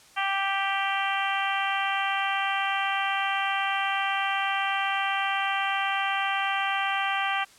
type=harmonic tone; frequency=392 Hz; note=G4; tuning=in tune; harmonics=2 / 3 / 4 / 5 / 6 / 7 / 8; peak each=-29 / -31 / -32 / -33 / -34 / -34 / -35 dBFS; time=0.16-7.45 s; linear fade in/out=20 ms; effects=white hiss -54 dBFS RMS until 7.58 s + low-pass 9000 Hz 12 dB/octave